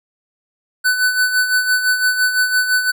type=tone with tremolo; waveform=square; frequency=1500 Hz; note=F#6; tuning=23 cents sharp; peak=-12 dBFS; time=0.84-2.92 s; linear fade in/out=20 ms; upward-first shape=sine; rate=5.9 Hz; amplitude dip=60%; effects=none